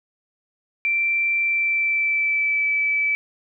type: tone with pitch glide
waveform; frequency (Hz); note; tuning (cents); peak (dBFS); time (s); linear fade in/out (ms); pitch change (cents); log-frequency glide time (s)
sine; 2349 to 2306; D7 to D7; 0 to -32; -18; 0.85-3.15; 0; -32; 1.41-2.67
effects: none